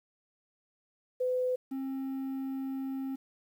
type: tone pair in turn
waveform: sine / triangle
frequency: 505 / 267.5 Hz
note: B4 / C4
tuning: +39 / +38 cents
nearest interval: major seventh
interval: 1101 cents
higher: first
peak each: -27 / -31 dBFS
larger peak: first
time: 1.2-1.56 / 1.71-3.16 s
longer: second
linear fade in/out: 10 ms
effects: 10-bit